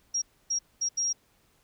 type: tone bursts at uneven times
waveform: sine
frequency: 5630 Hz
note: F8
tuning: 13 cents sharp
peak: -25 dBFS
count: 4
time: 0.14-0.22 / 0.5-0.59 / 0.81-0.89 / 0.97-1.13 s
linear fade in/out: 10 ms
effects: pink hiss -66 dBFS RMS until 1.63 s